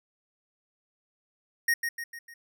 square tone with echo, 1864.7 Hz, A#6, in tune, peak -22 dBFS, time 1.68-1.74 s, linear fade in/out 5 ms, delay 150 ms, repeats 4, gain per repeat -6 dB, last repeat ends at 2.34 s, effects none

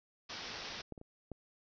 white low-pass noise, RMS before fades -45 dBFS, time 0.29-0.82 s, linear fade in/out 10 ms, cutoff 5700 Hz, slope 96 dB/octave
clicks, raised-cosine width 2 ms, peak -30 / -37 / -37 / -29 dBFS, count 4, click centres 0.923 / 0.978 / 1.014 / 1.317 s
effects none

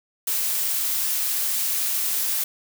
blue noise, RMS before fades -24 dBFS, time 0.27-2.44 s, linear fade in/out 5 ms, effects none

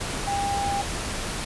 sine tone in noise, 801 Hz, G5, 37 cents sharp, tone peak -24 dBFS, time 0.27-0.82 s, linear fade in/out 10 ms, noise pink, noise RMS -30 dBFS, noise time 0-1.45 s, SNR +3 dB, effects resampled to 24000 Hz

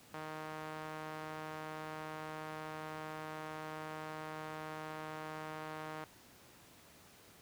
sawtooth tone with band-pass filter, 155.56 Hz, D#3, in tune, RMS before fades -45 dBFS, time 0.14-6.04 s, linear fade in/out 0 ms, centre 1100 Hz, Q 0.91, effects pink hiss -60 dBFS RMS until 7.41 s + high-pass 80 Hz 12 dB/octave

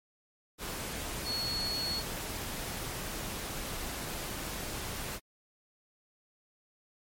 sine tone in noise, 4354 Hz, C#8, 32 cents flat, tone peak -32 dBFS, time 1.24-2.03 s, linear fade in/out 50 ms, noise pink, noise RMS -38 dBFS, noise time 0.58-5.2 s, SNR +3 dB, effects MP3 64 kbps

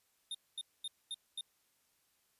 square tone bursts, 3649 Hz, A#7, 38 cents flat, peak -39 dBFS, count 5, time 0.31-1.41 s, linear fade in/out 2 ms, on 36 ms, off 230 ms, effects white hiss -75 dBFS RMS until 2.39 s + resampled to 32000 Hz

